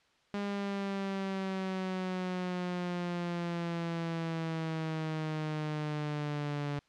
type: exponential sweep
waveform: sawtooth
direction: down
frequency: 203 to 143.8 Hz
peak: -29 dBFS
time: 0.34-6.79 s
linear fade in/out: 0 ms
effects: white hiss -68 dBFS RMS until 6.88 s + low-pass 4000 Hz 12 dB/octave